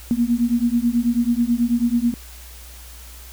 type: beating tone pair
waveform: sine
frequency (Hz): 233.1 / 242.3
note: A#3 / B3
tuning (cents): 0 / -33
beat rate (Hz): 9.2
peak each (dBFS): -19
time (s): 0.11-2.14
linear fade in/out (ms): 0
effects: added 60 Hz sine -39 dBFS peak until 3.32 s + white hiss -43 dBFS RMS until 3.32 s